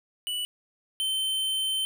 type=tone pair in turn; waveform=square; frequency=2960 / 3090 Hz; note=F#7 / G7; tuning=0 / -26 cents; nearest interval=minor second; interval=74 cents; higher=second; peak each=-29 / -26 dBFS; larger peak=second; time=0.27-0.45 / 1-1.85 s; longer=second; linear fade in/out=0 ms; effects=none